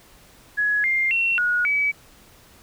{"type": "tone with pitch steps", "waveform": "sine", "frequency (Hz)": [1681, 2109, 2721, 1451, 2284], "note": ["G#6", "C7", "F7", "F#6", "D7"], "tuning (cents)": [20, 13, -46, -34, -49], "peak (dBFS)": -18, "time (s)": [0.57, 1.92], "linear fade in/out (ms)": 20, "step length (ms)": 270, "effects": ["pink hiss -51 dBFS RMS until 2.62 s"]}